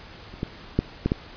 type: clicks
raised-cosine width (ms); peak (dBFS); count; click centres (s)
3; -29 / -13 / -6 / -8 / -8; 5; 0.34 / 0.431 / 0.79 / 1.06 / 1.119
effects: pink hiss -44 dBFS RMS until 1.36 s + resampled to 11025 Hz